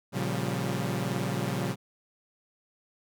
sawtooth chord, G half-diminished seventh, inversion first, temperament equal with one note detuned, 116.54 / 138.59 / 176.95 / 196 Hz, Bb2 / Db3 / F3 / G3, 0 / 0 / +23 / 0 cents, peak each -30 / -29 / -30 / -31 dBFS, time 0.12-1.76 s, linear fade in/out 50 ms, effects none

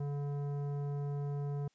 triangle tone with tanh clipping, 143.2 Hz, D3, 43 cents flat, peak -36 dBFS, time 0-1.68 s, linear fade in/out 5 ms, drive 17 dB, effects white hiss -75 dBFS RMS until 1.74 s + resampled to 16000 Hz

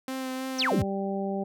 sawtooth tone with vibrato, 261 Hz, C4, 4 cents flat, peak -27 dBFS, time 0.08-0.82 s, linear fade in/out 2 ms, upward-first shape sine, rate 3.2 Hz, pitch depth 15 cents each way
sine exponential sweep, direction down, 6750 to 65.41 Hz, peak -23 dBFS, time 0.58-0.84 s, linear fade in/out 20 ms
harmonic tone, 196 Hz, G3, in tune, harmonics 1 / 2 / 3 / 4, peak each -30 / -33 / -35 / -36 dBFS, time 0.71-1.44 s, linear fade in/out 10 ms
effects none

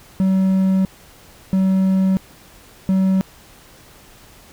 triangle tone bursts at uneven times, 190 Hz, F#3, 46 cents sharp, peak -11 dBFS, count 3, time 0.2-0.85 / 1.53-2.17 / 2.89-3.21 s, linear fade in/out 0 ms, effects pink hiss -46 dBFS RMS until 4.52 s

